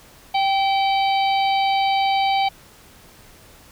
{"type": "harmonic tone with a mistuned harmonic", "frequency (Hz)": 770, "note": "G5", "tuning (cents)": -31, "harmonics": [1, 3, 4, 5, 6], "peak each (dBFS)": [-17, -27, -29, -31, -33], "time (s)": [0.34, 2.49], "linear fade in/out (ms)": 10, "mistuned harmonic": 1, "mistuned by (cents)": 29, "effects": ["pink hiss -48 dBFS RMS until 3.71 s"]}